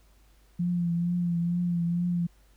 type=tone with vibrato; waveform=sine; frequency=173.1 Hz; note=F3; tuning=15 cents flat; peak=-24 dBFS; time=0.59-2.27 s; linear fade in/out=10 ms; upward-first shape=triangle; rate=2.2 Hz; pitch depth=40 cents each way; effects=added 50 Hz sine -57 dBFS peak until 2.56 s + pink hiss -65 dBFS RMS until 2.56 s